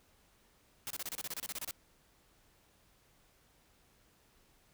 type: noise bursts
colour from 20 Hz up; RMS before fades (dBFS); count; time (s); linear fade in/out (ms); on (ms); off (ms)
white; -40; 14; 0.87-1.709; 0; 33; 29
effects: pink hiss -68 dBFS RMS until 4.73 s